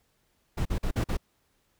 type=noise bursts; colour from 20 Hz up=brown; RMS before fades=-27 dBFS; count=5; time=0.57-1.171 s; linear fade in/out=10 ms; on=85 ms; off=44 ms; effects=pink hiss -71 dBFS RMS until 1.79 s